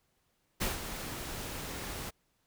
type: noise with ADSR envelope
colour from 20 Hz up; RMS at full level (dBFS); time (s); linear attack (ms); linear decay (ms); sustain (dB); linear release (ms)
pink; -31; 0.6-2.11; 19; 150; -9; 22
effects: pink hiss -75 dBFS RMS until 2.46 s